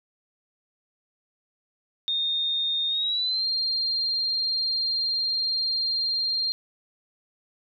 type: tone with pitch glide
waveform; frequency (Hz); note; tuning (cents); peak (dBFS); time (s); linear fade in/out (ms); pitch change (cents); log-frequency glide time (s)
sine; 3671 to 4193; A#7 to C8; -27 to +3; -23; 2.08-6.52; 0; +230; 2.88-3.45
effects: none